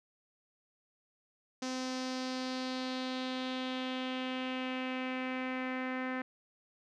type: tone with low-pass filter sweep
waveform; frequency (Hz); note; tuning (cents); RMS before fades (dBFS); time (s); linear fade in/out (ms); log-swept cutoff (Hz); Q
sawtooth; 257.3; C4; -29; -37; 1.62-6.22; 5; 5800 to 1900; 3
effects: none